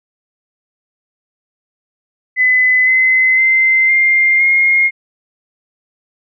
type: tone with pitch steps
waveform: sine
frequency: 2014 / 2044 / 2075 / 2107 / 2139 Hz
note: B6 / C7 / C7 / C7 / C7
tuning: +33 / -41 / -15 / +12 / +38 cents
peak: -8 dBFS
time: 2.36-4.91 s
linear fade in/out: 50 ms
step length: 510 ms
effects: none